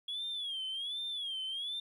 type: tone with vibrato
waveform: sine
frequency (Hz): 3322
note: G#7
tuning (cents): 0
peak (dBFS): -34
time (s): 0.08-1.8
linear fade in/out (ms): 5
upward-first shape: sine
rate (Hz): 1.3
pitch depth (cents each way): 140
effects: tanh soft clip ceiling -33 dBFS + 12-bit